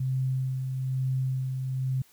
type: tone with tremolo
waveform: sine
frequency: 130.81 Hz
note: C3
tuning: in tune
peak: -24 dBFS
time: 0-2.02 s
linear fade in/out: 5 ms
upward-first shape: sine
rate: 1.1 Hz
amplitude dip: 40%
effects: white hiss -60 dBFS RMS until 2.12 s